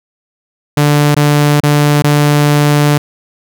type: tone with dropouts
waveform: sawtooth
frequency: 146.9 Hz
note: D3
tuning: 1 cent sharp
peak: -3 dBFS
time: 0.77-2.98 s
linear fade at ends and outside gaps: 5 ms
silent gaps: 1.148-1.165 / 1.604-1.634 / 2.022-2.04 s
effects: none